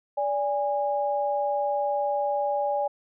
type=tone pair together; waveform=sine; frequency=580 / 820.2 Hz; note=D5 / G#5; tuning=-22 / -22 cents; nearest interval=tritone; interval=600 cents; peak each=-26 dBFS; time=0.17-2.88 s; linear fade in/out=10 ms; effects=none